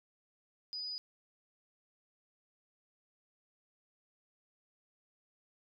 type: tone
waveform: sine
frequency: 4956 Hz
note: D#8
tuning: 8 cents flat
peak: -38 dBFS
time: 0.73-0.98 s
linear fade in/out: 0 ms
effects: none